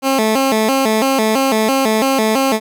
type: tone with vibrato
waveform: 15% pulse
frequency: 242.3 Hz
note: B3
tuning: 33 cents flat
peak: -6 dBFS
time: 0.02-2.6 s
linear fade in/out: 50 ms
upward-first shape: square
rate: 3 Hz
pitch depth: 180 cents each way
effects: none